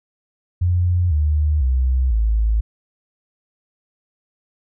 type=tone with pitch steps; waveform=sine; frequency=88.6 / 75.37 / 64.11 / 54.54 Hz; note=F2 / D2 / C2 / A1; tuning=+25 / +45 / -35 / -15 cents; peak=-14 dBFS; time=0.61-2.61 s; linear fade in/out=10 ms; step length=500 ms; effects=none